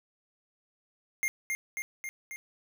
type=tone with echo; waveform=square; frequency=2118 Hz; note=C7; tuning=21 cents sharp; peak=-27 dBFS; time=1.23-1.28 s; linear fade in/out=0 ms; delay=270 ms; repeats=4; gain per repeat=-3 dB; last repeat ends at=2.36 s; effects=none